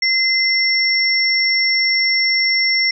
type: tone pair together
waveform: sine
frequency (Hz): 2066 / 5449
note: C7 / F8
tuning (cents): -22 / -44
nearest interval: octave + perfect fourth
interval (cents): 1678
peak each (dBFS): -16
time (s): 0.02-2.91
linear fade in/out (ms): 5
effects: none